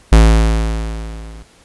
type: tone with level ramp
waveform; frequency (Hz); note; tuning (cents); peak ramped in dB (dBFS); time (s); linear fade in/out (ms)
square; 55; A1; 0; -3 to -33; 0.12-1.43; 5
effects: pink hiss -48 dBFS RMS until 1.64 s + resampled to 24000 Hz